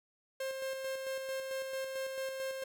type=tone with tremolo; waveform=45% pulse; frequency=531 Hz; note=C5; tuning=25 cents sharp; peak=-35 dBFS; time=0.4-2.64 s; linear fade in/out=5 ms; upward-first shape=square; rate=4.5 Hz; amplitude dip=35%; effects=none